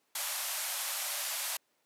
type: band-pass noise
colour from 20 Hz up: white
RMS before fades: -36 dBFS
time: 0.15-1.57 s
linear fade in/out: 5 ms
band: 550 to 14000 Hz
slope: 96 dB/octave
effects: pink hiss -74 dBFS RMS until 1.85 s + high-pass 300 Hz 12 dB/octave